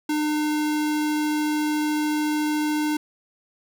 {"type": "tone", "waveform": "square", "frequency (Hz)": 302.3, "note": "D#4", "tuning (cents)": -50, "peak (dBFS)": -22, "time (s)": [0.09, 2.97], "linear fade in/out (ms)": 5, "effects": []}